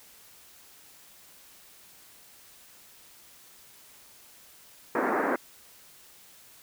pink band-pass noise, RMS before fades -27 dBFS, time 4.95-5.36 s, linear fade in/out 2 ms, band 220 to 1900 Hz, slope 48 dB/octave, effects white hiss -54 dBFS RMS until 6.62 s

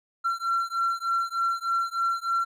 triangle beating tone pair, 1360 / 1363.3 Hz, F6 / F6, -46 / -42 cents, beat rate 3.3 Hz, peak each -25 / -25 dBFS, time 0.24-2.45 s, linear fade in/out 20 ms, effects tanh soft clip ceiling -15 dBFS

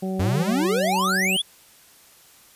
harmonic tone, 188.9 Hz, F#3, 36 cents sharp, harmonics 1 / 2 / 3 / 4, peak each -25 / -31 / -35 / -37 dBFS, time 0.02-1.37 s, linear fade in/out 10 ms
square exponential sweep, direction up, 85.1 to 3551 Hz, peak -21 dBFS, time 0.19-1.42 s, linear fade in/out 10 ms
effects white hiss -52 dBFS RMS until 2.55 s + resampled to 32000 Hz

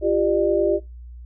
sine tone cluster, 346 / 395.4 / 601 Hz, F4 / G4 / D5, -16 / +15 / +40 cents, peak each -21 dBFS, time 0.01-0.8 s, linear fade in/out 50 ms, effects noise-tail reverb RT60 0.2 s tail -18 dB re dry + added 60 Hz sine -36 dBFS peak until 1.25 s

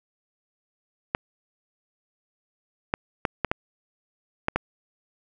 clicks, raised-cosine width 0.5 ms, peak -7 dBFS, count 7, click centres 1.149 / 2.939 / 3.252 / 3.447 / 3.515 / 4.484 / 4.56 s, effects none

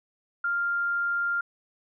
sine tone, 1396.9 Hz, F6, in tune, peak -24 dBFS, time 0.44-1.41 s, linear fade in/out 5 ms, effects none

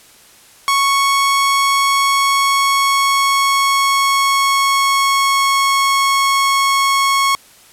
sawtooth tone with pitch glide, 1106 to 1099 Hz, C#6 to C#6, -4 to -15 cents, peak -8 dBFS, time 0.68-7.35 s, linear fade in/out 0 ms, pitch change -11 cents, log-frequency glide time 2.04-5.65 s, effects white hiss -45 dBFS RMS until 7.72 s + low-pass 12000 Hz 12 dB/octave

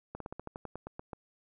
slowing click train, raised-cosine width 1 ms, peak -26 dBFS, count 12, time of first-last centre 0.15-1.132 s, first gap 53 ms, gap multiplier 1.1, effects none

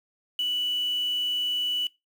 sine tone with quantisation, 2960 Hz, F#7, in tune, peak -24 dBFS, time 0.39-1.87 s, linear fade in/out 2 ms, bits 7, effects noise-tail reverb RT60 0.2 s tail -20 dB re dry

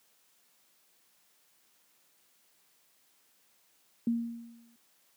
sine tone with exponential decay, 233.1 Hz, A#3, in tune, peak -23 dBFS, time 4.07-4.76 s, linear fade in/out 2 ms, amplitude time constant 150 ms, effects white hiss -68 dBFS RMS until 5.16 s + high-pass 150 Hz 12 dB/octave

